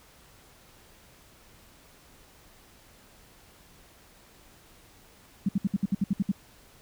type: tone bursts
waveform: sine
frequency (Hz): 196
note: G3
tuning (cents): 0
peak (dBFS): -21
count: 10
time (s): 5.46-6.317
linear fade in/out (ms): 5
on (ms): 29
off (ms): 63
effects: pink hiss -56 dBFS RMS until 6.81 s